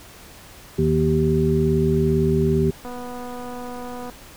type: harmonic tone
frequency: 77.78 Hz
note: D#2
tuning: in tune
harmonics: 1 / 2 / 3 / 5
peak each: -25 / -20 / -23 / -20 dBFS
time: 0.78-2.71 s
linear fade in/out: 10 ms
type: click train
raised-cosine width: 1 ms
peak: -22 dBFS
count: 308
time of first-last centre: 2.85-4.098 s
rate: 246 Hz
effects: pink hiss -44 dBFS RMS until 4.36 s